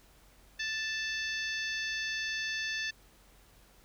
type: harmonic tone with a mistuned harmonic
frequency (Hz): 880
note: A5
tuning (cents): 0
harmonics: 2 / 3 / 4 / 5 / 6 / 7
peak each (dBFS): -35 / -39 / -41 / -43 / -45 / -46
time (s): 0.59-2.91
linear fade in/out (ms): 10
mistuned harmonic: 5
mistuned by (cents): +31
effects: added 46 Hz sine -61 dBFS peak until 3.84 s + pink hiss -62 dBFS RMS until 3.84 s